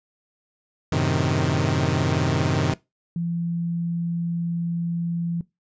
sawtooth chord, F# diminished seventh, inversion none, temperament equal, 92.5 / 110 / 130.81 / 155.56 Hz, F#2 / A2 / C3 / Eb3, 0 / 0 / 0 / 0 cents, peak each -22 / -25 / -20 / -20 dBFS, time 0.92-2.74 s, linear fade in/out 5 ms
sine tone, 169.9 Hz, F3, 47 cents flat, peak -23 dBFS, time 3.16-5.41 s, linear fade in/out 2 ms
effects noise-tail reverb RT60 0.2 s tail -20 dB re dry + resampled to 16000 Hz

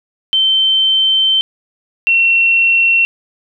sine tone pair in turn, 3100 / 2719 Hz, G7 / F7, -20 / -47 cents, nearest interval major second, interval 227 cents, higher first, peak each -9 / -8 dBFS, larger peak second, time 0.33-1.41 / 2.07-3.05 s, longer first, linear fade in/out 0 ms, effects none

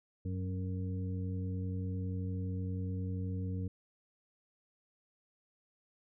harmonic tone with a mistuned harmonic, 92.5 Hz, F#2, in tune, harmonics 1 / 2 / 3 / 5, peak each -35 / -41 / -45 / -49 dBFS, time 0.25-3.68 s, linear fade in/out 5 ms, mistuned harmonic 1, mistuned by +38 cents, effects none

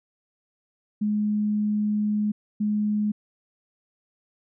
sine tone bursts at uneven times, 210 Hz, G#3, 19 cents sharp, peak -21 dBFS, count 2, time 1.01-2.32 / 2.6-3.12 s, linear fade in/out 10 ms, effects none

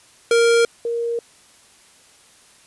square / sine tone pair in turn, 466.2 / 468.2 Hz, A#4 / A#4, 0 / +8 cents, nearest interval unison, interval 8 cents, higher second, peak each -13 / -20 dBFS, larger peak first, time 0.31-0.65 / 0.85-1.19 s, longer neither, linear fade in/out 2 ms, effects white hiss -51 dBFS RMS until 2.66 s + resampled to 24000 Hz

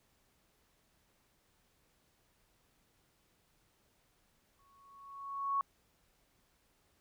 sine tone with exponential growth, 1108.7 Hz, C#6, in tune, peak -28 dBFS, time 4.59-5.61 s, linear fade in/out 1 ms, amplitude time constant 220 ms, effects pink hiss -73 dBFS RMS until 7 s

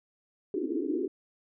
white band-pass noise, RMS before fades -31 dBFS, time 0.54-1.08 s, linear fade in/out 2 ms, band 260 to 420 Hz, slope 96 dB/octave, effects none

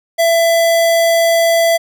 square tone, 668 Hz, E5, 23 cents sharp, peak -10 dBFS, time 0.18-1.78 s, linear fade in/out 20 ms, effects none

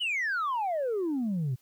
sine exponential sweep, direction down, 3062 to 119.7 Hz, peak -25 dBFS, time 0-1.56 s, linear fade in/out 20 ms, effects tanh soft clip ceiling -25 dBFS + white hiss -67 dBFS RMS until 1.61 s

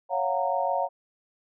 sine chord, Gb major seventh, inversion second, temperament just, 555 / 693.7 / 740 / 925 Hz, Db5 / F5 / Gb5 / Bb5, +2 / -12 / 0 / -14 cents, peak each -29 dBFS, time 0.09-0.89 s, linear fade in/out 50 ms, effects none

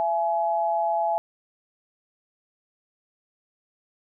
sine tone pair together, 673 / 845 Hz, E5 / G#5, +36 / +30 cents, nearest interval major third, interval 394 cents, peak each -24 dBFS, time 0-1.18 s, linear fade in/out 0 ms, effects none

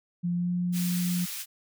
sine tone with pitch glide, 174.61 to 177.46 Hz, F3 to F3, 0 to +28 cents, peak -25 dBFS, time 0.23-1.26 s, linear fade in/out 20 ms, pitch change +28 cents, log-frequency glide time 0.35-0.51 s
white high-pass noise, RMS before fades -36 dBFS, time 0.72-1.46 s, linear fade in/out 50 ms, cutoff 1800 Hz, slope 12 dB/octave
effects none

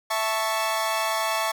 sawtooth chord, A major, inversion second, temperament equal, 659.3 / 880 / 1108.7 Hz, E5 / A5 / C#6, 0 / 0 / 0 cents, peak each -24 dBFS, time 0.1-1.52 s, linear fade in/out 10 ms, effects none

